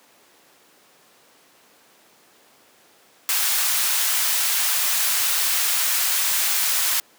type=high-pass noise; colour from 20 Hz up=white; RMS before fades=-21 dBFS; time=3.29-7 s; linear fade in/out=0 ms; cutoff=1000 Hz; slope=12 dB/octave; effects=pink hiss -54 dBFS RMS until 7.18 s + high-pass 300 Hz 12 dB/octave